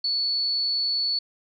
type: tone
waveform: sine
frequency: 4435 Hz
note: C#8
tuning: in tune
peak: -22 dBFS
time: 0.04-1.19 s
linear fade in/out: 5 ms
effects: none